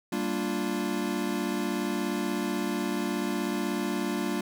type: chord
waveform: square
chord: G minor seventh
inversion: none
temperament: equal with one note detuned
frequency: 196.68 / 233.1 / 293.7 / 349.2 Hz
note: G3 / Bb3 / D4 / F4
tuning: +6 / 0 / 0 / 0 cents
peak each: -34 dBFS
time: 0.12-4.41 s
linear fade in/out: 5 ms
effects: none